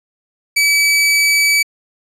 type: tone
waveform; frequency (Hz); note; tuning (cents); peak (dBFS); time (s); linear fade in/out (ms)
sawtooth; 2293; D7; -42; -7; 0.56-1.63; 10
effects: low-pass 12000 Hz 12 dB/octave